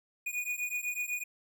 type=beating tone pair; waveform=square; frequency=2455 / 2463 Hz; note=D#7 / D#7; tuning=-24 / -18 cents; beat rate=8 Hz; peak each=-37 / -36 dBFS; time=0.26-1.24 s; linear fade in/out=10 ms; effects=none